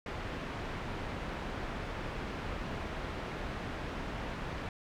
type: low-pass noise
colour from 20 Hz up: pink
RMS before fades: -39 dBFS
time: 0.06-4.69 s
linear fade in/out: 2 ms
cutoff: 2400 Hz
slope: 12 dB/octave
effects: none